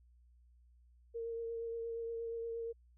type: tone with vibrato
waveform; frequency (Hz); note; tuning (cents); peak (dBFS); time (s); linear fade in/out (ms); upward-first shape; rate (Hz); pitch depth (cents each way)
sine; 460.7; A#4; -20; -38; 1.14-2.73; 20; triangle; 8.5; 20
effects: added 60 Hz sine -62 dBFS peak until 2.97 s